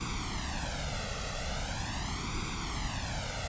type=noise with flanger; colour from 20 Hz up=pink; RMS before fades=-35 dBFS; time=0-3.48 s; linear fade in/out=10 ms; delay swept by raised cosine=0.84 to 1.52 ms; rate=0.41 Hz; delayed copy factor=+0.8; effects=resampled to 16000 Hz